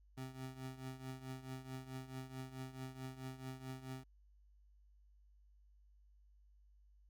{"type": "tone with tremolo", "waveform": "25% pulse", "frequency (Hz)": 130.81, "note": "C3", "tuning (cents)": 0, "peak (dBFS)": -39, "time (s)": [0.17, 4.04], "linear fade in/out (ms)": 10, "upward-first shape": "triangle", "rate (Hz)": 4.6, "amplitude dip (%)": 80, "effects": ["added 50 Hz sine -64 dBFS peak until 7.09 s"]}